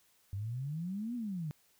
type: exponential two-way sweep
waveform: sine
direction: up then down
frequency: 95 to 249 to 144.9 Hz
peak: -35 dBFS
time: 0.33-1.51 s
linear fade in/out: 0 ms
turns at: 1.15 s
effects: white hiss -69 dBFS RMS until 1.79 s